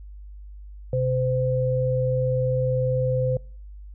sine tone pair together, 128.2 / 512.8 Hz, C3 / C5, -35 / -35 cents, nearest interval 2 octaves, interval 2400 cents, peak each -23 dBFS, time 0.93-3.37 s, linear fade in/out 2 ms, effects noise-tail reverb RT60 0.5 s tail -26 dB re dry + added 50 Hz sine -38 dBFS peak until 3.94 s

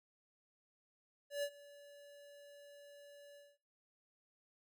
square tone with ADSR envelope, 574 Hz, D5, 40 cents flat, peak -35 dBFS, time 1.3-3.58 s, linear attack 130 ms, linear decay 65 ms, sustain -21 dB, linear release 220 ms, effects noise-tail reverb RT60 0.3 s tail -17 dB re dry

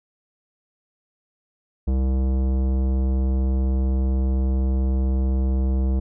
sine tone with tanh clipping, 65.41 Hz, C2, in tune, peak -20 dBFS, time 1.87-6 s, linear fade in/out 10 ms, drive 16 dB, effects none

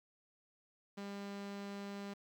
sawtooth tone, 200.3 Hz, G3, 38 cents sharp, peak -39 dBFS, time 0.97-2.14 s, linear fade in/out 10 ms, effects low-pass 6000 Hz 12 dB/octave + 11-bit

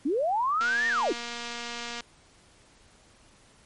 sine linear two-way sweep, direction up then down, 250 to 1864.7 to 250 Hz, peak -23 dBFS, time 0.05-1.13 s, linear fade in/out 10 ms, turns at 0.88 s
click train, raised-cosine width 0.2 ms, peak -19 dBFS, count 332, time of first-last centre 0.61-2.007 s, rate 237 Hz
effects pink hiss -58 dBFS RMS until 3.65 s + MP3 48 kbps

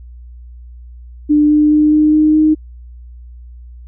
sine tone with pitch steps, 298 / 300.2 / 302.5 / 304.8 / 307.1 / 309.4 Hz, D4 / D4 / D#4 / D#4 / D#4 / D#4, +25 / +38 / -49 / -36 / -23 / -10 cents, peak -7 dBFS, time 1.29-2.55 s, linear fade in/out 20 ms, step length 210 ms, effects added 60 Hz sine -32 dBFS peak until 3.87 s

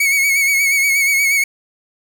45% pulse tone with vibrato, 2220 Hz, C#7, 2 cents sharp, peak -12 dBFS, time 0-1.44 s, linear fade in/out 5 ms, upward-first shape sine, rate 8.4 Hz, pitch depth 45 cents each way, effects none

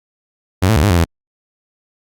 sawtooth tone with pitch steps, 93.5 / 111.6 / 74.1 / 103.4 / 87 / 83.3 Hz, F#2 / A2 / D2 / G#2 / F2 / E2, +19 / +25 / +16 / -7 / -6 / +19 cents, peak -6 dBFS, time 0.62-1.046 s, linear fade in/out 10 ms, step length 71 ms, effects Opus 48 kbps

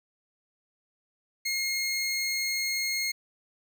20% pulse tone, 2147 Hz, C7, 44 cents sharp, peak -22 dBFS, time 1.45-3.12 s, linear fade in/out 10 ms, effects none

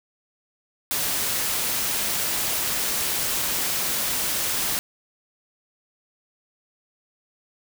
white noise, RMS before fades -25 dBFS, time 0.91-4.79 s, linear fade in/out 0 ms, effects none

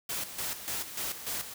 white noise with tremolo, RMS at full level -34 dBFS, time 0.09-1.54 s, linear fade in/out 5 ms, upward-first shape square, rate 3.4 Hz, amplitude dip 65%, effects none

